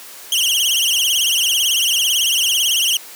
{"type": "tone with vibrato", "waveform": "sawtooth", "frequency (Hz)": 3011, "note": "F#7", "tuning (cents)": 30, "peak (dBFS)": -11, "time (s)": [0.32, 2.97], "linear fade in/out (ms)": 2, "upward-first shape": "triangle", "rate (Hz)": 18, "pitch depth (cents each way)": 180, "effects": ["white hiss -37 dBFS RMS until 3.15 s", "high-pass 300 Hz 12 dB/octave"]}